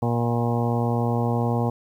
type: harmonic tone with a mistuned harmonic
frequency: 118.7 Hz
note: A#2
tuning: 32 cents sharp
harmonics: 1 / 2 / 3 / 4 / 5 / 6 / 7 / 8 / 9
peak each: -23 / -26 / -33 / -29 / -34 / -33 / -31 / -36 / -38 dBFS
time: 0.02-1.7 s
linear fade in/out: 5 ms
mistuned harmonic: 7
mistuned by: -24 cents
effects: 9-bit